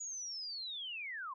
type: linear sweep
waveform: sine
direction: down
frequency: 6870 to 987.8 Hz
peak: -40 dBFS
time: 0-1.34 s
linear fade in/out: 10 ms
effects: none